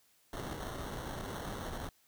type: noise with sample-and-hold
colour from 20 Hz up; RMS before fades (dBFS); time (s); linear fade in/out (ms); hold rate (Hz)
pink; -41; 0.33-1.89; 2; 2450
effects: white hiss -69 dBFS RMS until 2.07 s